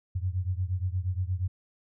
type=beating tone pair; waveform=sine; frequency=88.8 / 97.3 Hz; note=F2 / G2; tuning=+29 / -12 cents; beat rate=8.5 Hz; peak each=-29 / -31 dBFS; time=0.15-1.48 s; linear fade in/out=10 ms; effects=none